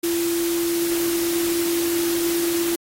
sine tone in noise, 340 Hz, F4, 46 cents flat, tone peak -20 dBFS, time 0.03-2.76 s, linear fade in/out 10 ms, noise white, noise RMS -28 dBFS, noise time 0.03-2.76 s, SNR +5 dB, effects AAC 48 kbps

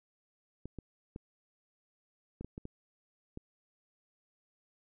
clicks, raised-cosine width 3 ms, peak -29 dBFS, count 8, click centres 0.656 / 0.787 / 1.161 / 2.41 / 2.446 / 2.579 / 2.654 / 3.374 s, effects none

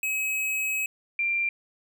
square / sine tone pair in turn, 2550 / 2373 Hz, D#7 / D7, +42 / +17 cents, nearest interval minor second, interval 125 cents, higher first, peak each -26 / -23 dBFS, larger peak second, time 0.03-0.86 / 1.19-1.49 s, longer first, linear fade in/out 2 ms, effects none

